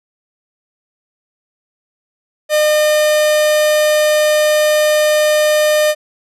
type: tone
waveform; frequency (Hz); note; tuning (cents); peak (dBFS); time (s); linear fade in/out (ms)
45% pulse; 607; D#5; -43; -10; 2.49-5.95; 50
effects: resampled to 32000 Hz